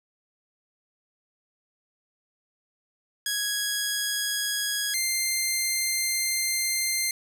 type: tone pair in turn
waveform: 10% pulse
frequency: 1661 / 2094 Hz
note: G#6 / C7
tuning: 0 / +1 cents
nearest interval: major third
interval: 401 cents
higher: second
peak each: -17 / -15 dBFS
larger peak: second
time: 3.26-4.94 / 4.94-7.11 s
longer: second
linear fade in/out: 2 ms
effects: none